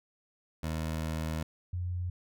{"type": "tone pair in turn", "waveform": ["20% pulse", "sine"], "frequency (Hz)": [79.5, 89.24], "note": ["D#2", "F2"], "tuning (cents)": [38, 38], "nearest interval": "major second", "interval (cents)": 200, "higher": "second", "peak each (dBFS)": [-27, -31], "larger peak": "first", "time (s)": [[0.63, 1.43], [1.73, 2.1]], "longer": "first", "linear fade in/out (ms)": 5, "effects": []}